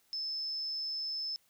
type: tone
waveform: sine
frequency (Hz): 5250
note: E8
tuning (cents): -8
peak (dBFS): -34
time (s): 0.13-1.36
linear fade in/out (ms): 0
effects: white hiss -70 dBFS RMS until 1.49 s